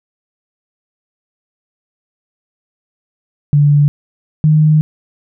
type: tone pair in turn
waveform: sine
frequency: 145.5 / 153.91 Hz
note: D3 / D#3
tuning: -16 / -18 cents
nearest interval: minor second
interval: 98 cents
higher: second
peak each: -6 dBFS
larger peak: neither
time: 3.53-3.88 / 4.44-4.81 s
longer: second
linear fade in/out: 0 ms
effects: none